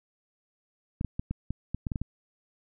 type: clicks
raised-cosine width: 5 ms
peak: -18 dBFS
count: 10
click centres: 1.011 / 1.047 / 1.195 / 1.31 / 1.506 / 1.746 / 1.868 / 1.918 / 1.958 / 2.016 s
effects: none